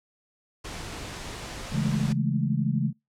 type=noise; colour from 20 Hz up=pink; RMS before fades=-37 dBFS; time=0.64-2.13 s; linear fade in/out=10 ms
type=chord; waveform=sine; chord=A major seventh; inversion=first; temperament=equal; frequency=138.59 / 164.81 / 207.7 / 220 Hz; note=C#3 / E3 / G#3 / A3; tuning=0 / 0 / 0 / 0 cents; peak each=-26 / -29 / -29 / -30 dBFS; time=1.71-2.93 s; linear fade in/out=50 ms
effects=noise-tail reverb RT60 0.2 s tail -24 dB re dry + low-pass 8000 Hz 12 dB/octave